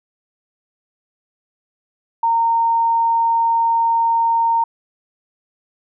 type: tone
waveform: sine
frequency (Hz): 920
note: A#5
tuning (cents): -23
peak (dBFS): -13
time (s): 2.23-4.64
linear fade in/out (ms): 5
effects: none